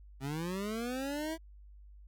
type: linear sweep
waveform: 25% pulse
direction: up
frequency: 130 to 329.6 Hz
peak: -31 dBFS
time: 0.2-1.38 s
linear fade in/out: 50 ms
effects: added 50 Hz sine -51 dBFS peak until 2.07 s